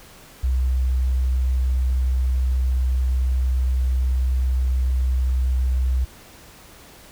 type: tone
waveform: sine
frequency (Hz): 63.8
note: C2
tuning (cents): -43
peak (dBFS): -17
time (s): 0.43-6.05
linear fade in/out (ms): 10
effects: pink hiss -46 dBFS RMS until 7.11 s